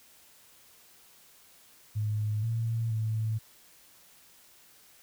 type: tone with pitch steps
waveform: sine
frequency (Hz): 106.4 / 114.2 / 110.2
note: G#2 / A#2 / A2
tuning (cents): +42 / -35 / +3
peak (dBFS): -27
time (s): 1.95-3.39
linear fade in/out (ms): 20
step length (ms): 480
effects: white hiss -58 dBFS RMS until 5.02 s